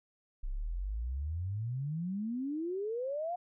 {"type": "exponential sweep", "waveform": "sine", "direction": "up", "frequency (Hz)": [30.66, 726], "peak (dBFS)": -33, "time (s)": [0.43, 3.36], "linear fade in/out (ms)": 10, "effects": []}